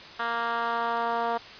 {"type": "tone with band-pass filter sweep", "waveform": "10% pulse", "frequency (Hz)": 233.1, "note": "A#3", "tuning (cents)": 0, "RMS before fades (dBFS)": -28, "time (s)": [0.19, 1.38], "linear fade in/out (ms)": 10, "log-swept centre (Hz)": [1500, 760], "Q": 1.3, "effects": ["white hiss -44 dBFS RMS until 1.59 s", "resampled to 11025 Hz"]}